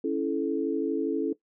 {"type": "chord", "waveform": "sine", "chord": "A major", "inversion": "first", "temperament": "equal with one note detuned", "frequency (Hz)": [277.2, 329.6, 434.4], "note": ["C#4", "E4", "A4"], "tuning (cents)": [0, 0, -22], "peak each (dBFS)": -29, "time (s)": [0.04, 1.33], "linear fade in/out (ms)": 5, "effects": ["noise-tail reverb RT60 0.1 s tail -17 dB re dry"]}